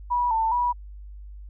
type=tone with vibrato; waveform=sine; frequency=932.3 Hz; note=A#5; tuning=in tune; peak=-20 dBFS; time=0.1-0.73 s; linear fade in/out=20 ms; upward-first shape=square; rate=2.4 Hz; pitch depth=74 cents each way; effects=added 50 Hz sine -38 dBFS peak until 1.49 s